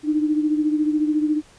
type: beating tone pair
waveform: sine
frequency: 302.3 / 316.3 Hz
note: D#4 / D#4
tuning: -50 / +29 cents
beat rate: 14 Hz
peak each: -18 / -25 dBFS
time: 0.03-1.42 s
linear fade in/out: 50 ms
effects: pink hiss -51 dBFS RMS until 1.58 s + resampled to 22050 Hz